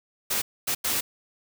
white noise bursts at uneven times, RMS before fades -26 dBFS, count 3, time 0.3-0.42 / 0.67-0.75 / 0.84-1.01 s, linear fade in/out 10 ms, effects none

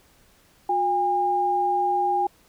sine tone pair together, 360.8 / 810 Hz, F#4 / G#5, -44 / -43 cents, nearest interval octave + major second, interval 1401 cents, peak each -28 / -20 dBFS, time 0.69-2.27 s, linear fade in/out 5 ms, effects pink hiss -58 dBFS RMS until 2.48 s

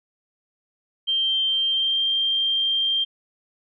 sine tone with pitch glide, 3149 to 3176 Hz, G7 to G7, +7 to +22 cents, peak -19 dBFS, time 1.07-3.05 s, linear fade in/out 20 ms, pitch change +15 cents, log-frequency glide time 1.66-2.02 s, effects none

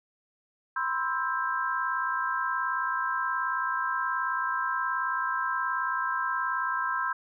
sine chord, C major seventh, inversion third, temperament equal with one note detuned, 987.8 / 1046.5 / 1318.5 / 1589.9 Hz, B5 / C6 / E6 / G6, 0 / 0 / 0 / +24 cents, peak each -35 / -31 / -32 / -31 dBFS, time 0.76-7.13 s, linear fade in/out 5 ms, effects none

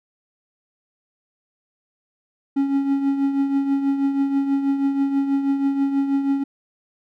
triangle tone with tremolo, 276.2 Hz, C#4, 6 cents flat, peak -13 dBFS, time 2.56-6.44 s, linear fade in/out 10 ms, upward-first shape triangle, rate 6.2 Hz, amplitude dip 60%, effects none

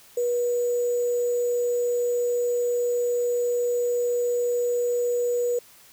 sine tone with sample-and-hold, 483.8 Hz, B4, 36 cents flat, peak -21 dBFS, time 0.17-5.59 s, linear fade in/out 5 ms, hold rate 7350 Hz, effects white hiss -52 dBFS RMS until 5.92 s

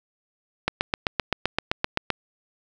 click train, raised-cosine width 0.3 ms, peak -5 dBFS, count 12, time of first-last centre 0.68-2.103 s, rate 7.73 Hz, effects none

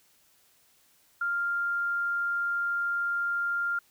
sine tone, 1396.9 Hz, F6, in tune, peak -26 dBFS, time 1.21-3.79 s, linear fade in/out 5 ms, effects white hiss -64 dBFS RMS until 3.9 s

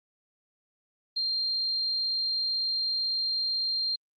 sine tone, 4186 Hz, C8, in tune, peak -26 dBFS, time 1.16-3.96 s, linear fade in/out 10 ms, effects Opus 32 kbps

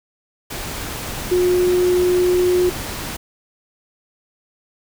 sine tone in noise, 360 Hz, F#4, 47 cents flat, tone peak -13 dBFS, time 1.31-2.7 s, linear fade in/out 10 ms, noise pink, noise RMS -28 dBFS, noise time 0.5-3.17 s, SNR +12 dB, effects none

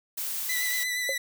blue noise, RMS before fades -32 dBFS, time 0.17-0.84 s, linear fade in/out 10 ms
sawtooth tone with vibrato, 1986 Hz, B6, 9 cents sharp, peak -24 dBFS, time 0.49-1.18 s, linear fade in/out 5 ms, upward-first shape triangle, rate 8.5 Hz, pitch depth 30 cents each way
sine tone with exponential decay, 542 Hz, C#5, 39 cents flat, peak -24 dBFS, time 1.09-1.18 s, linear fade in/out 2 ms, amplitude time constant 19 ms
effects none

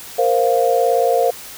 sine chord, Bb suspended second, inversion none, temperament just, 466.2 / 524.4 / 699.2 Hz, Bb4 / C5 / F5, 0 / +4 / +2 cents, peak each -17 dBFS, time 0.18-1.31 s, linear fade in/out 10 ms, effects white hiss -35 dBFS RMS until 1.57 s

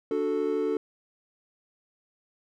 triangle chord, D major, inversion none, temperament equal with one note detuned, 293.7 / 368.3 / 440 Hz, D4 / F#4 / A4, 0 / -8 / 0 cents, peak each -29 / -29 / -25 dBFS, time 0.11-0.77 s, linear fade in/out 2 ms, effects none

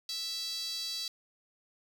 sawtooth tone with high-pass filter, 659.3 Hz, E5, in tune, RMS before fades -37 dBFS, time 0.09-1.08 s, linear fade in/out 2 ms, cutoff 4300 Hz, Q 8.1, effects none

